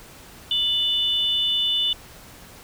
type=tone pair together; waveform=sine; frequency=2960 / 3530 Hz; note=F#7 / A7; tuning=0 / +5 cents; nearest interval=minor third; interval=305 cents; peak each=-22 dBFS; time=0.51-1.93 s; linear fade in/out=2 ms; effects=pink hiss -45 dBFS RMS until 2.63 s